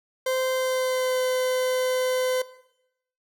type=tone with pitch glide; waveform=40% pulse; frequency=518 to 510.6 Hz; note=C5 to C5; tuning=-17 to -42 cents; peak=-22 dBFS; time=0.26-2.42 s; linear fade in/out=5 ms; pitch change=-25 cents; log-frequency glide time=0.53-1.2 s; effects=noise-tail reverb RT60 0.8 s tail -17 dB re dry